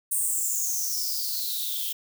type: noise with high-pass filter sweep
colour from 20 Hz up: violet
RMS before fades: -28 dBFS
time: 0.11-1.93 s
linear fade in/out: 10 ms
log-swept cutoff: 9000 to 3100 Hz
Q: 9.2
effects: none